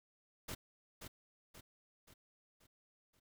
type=noise with echo; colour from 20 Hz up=pink; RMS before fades=-44 dBFS; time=0.48-0.55 s; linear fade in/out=10 ms; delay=530 ms; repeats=5; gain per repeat=-6 dB; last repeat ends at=3.2 s; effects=none